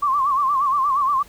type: tone with vibrato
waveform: sine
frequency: 1108.7 Hz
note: C#6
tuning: in tune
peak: -16 dBFS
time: 0.02-1.23 s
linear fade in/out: 10 ms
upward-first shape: sine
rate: 8.5 Hz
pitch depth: 110 cents each way
effects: pink hiss -48 dBFS RMS until 1.28 s